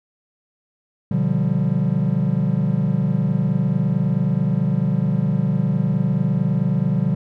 triangle chord, G dominant seventh, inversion first, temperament just, 122.5 / 147 / 176.4 / 196 Hz, B2 / D3 / F3 / G3, -14 / +2 / +18 / 0 cents, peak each -22 / -19 / -20 / -21 dBFS, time 1.11-7.15 s, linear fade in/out 5 ms, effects none

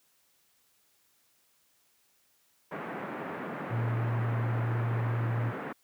pink band-pass noise, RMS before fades -38 dBFS, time 2.71-5.73 s, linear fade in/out 10 ms, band 170 to 1900 Hz, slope 24 dB/octave
sine tone, 116.54 Hz, A#2, in tune, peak -27 dBFS, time 3.69-5.53 s, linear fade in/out 50 ms
effects white hiss -69 dBFS RMS until 5.83 s + high-pass 60 Hz 12 dB/octave

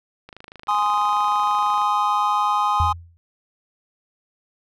click train, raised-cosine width 0.3 ms, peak -24 dBFS, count 41, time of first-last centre 0.29-1.817 s, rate 26.2 Hz
triangle chord, Ab major, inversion none, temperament just, 830.6 / 1038.3 / 1245.9 Hz, Ab5 / C6 / Eb6, 0 / -14 / +2 cents, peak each -20 dBFS, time 0.68-2.93 s, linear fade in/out 10 ms
sine tone with exponential decay, 84.8 Hz, E2, 50 cents sharp, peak -16 dBFS, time 2.8-3.17 s, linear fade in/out 0 ms, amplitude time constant 80 ms
effects none

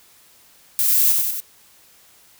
violet noise with echo, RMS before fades -18 dBFS, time 0.79-1.12 s, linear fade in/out 0 ms, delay 94 ms, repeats 3, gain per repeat -3 dB, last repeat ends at 1.402 s, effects white hiss -52 dBFS RMS until 2.39 s

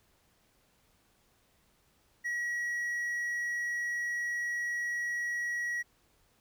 triangle tone with hard clipping, 1916 Hz, A#6, 47 cents sharp, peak -32 dBFS, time 2.24-5.83 s, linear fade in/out 20 ms, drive 6 dB, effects pink hiss -69 dBFS RMS until 6.4 s

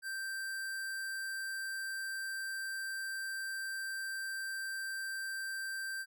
square tone, 1568 Hz, G6, in tune, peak -38 dBFS, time 0.02-6.06 s, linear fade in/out 50 ms, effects none

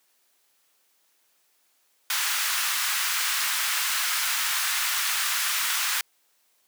pink high-pass noise, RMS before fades -26 dBFS, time 2.1-6.01 s, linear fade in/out 2 ms, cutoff 1200 Hz, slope 24 dB/octave, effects white hiss -67 dBFS RMS until 6.67 s + high-pass 300 Hz 12 dB/octave

